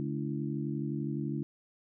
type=harmonic tone with a mistuned harmonic; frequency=71.8 Hz; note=D2; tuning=39 cents flat; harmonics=2 / 3 / 4 / 5; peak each=-35 / -37 / -38 / -39 dBFS; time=0-1.43 s; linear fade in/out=0 ms; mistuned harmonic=5; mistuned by=-120 cents; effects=none